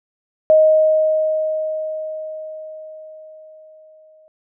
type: tone with exponential decay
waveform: sine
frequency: 625 Hz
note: D#5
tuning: 8 cents sharp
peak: -7 dBFS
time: 0.5-4.28 s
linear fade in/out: 0 ms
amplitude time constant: 820 ms
effects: none